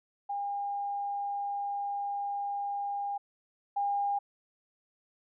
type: tone pair in turn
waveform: sine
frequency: 807 / 807 Hz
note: G#5 / G#5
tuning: -50 / -50 cents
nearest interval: unison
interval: 0 cents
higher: neither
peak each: -31 / -27 dBFS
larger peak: second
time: 0.29-3.18 / 3.76-4.19 s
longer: first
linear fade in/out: 10 ms
effects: none